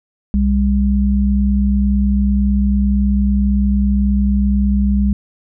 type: tone pair together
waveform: sine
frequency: 63.5 / 201.6 Hz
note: B1 / G3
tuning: +49 / +49 cents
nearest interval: octave + minor sixth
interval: 2000 cents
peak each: -14 dBFS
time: 0.34-5.13 s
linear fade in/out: 0 ms
effects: none